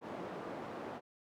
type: band-pass noise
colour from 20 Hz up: white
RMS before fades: -44 dBFS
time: 0.01-1.01 s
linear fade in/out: 50 ms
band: 180 to 720 Hz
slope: 12 dB/octave
effects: none